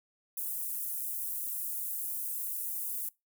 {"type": "high-pass noise", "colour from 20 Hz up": "pink", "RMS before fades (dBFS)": -36, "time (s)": [0.37, 3.09], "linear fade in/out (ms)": 5, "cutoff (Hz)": 11000, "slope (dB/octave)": 24, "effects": ["noise-tail reverb RT60 0.2 s tail -22 dB re dry"]}